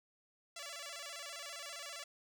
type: tone with vibrato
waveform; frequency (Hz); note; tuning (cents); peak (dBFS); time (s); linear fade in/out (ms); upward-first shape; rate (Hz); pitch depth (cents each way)
5% pulse; 622; D#5; -1; -33; 0.56-2.04; 5; square; 15; 140
effects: none